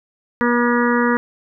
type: harmonic tone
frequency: 240.4 Hz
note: B3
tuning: 46 cents flat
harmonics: 1 / 2 / 4 / 5 / 6 / 7 / 8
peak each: -17 / -20 / -23 / -24 / -25 / -25 / -26 dBFS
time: 0.41-1.17 s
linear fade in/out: 0 ms
effects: none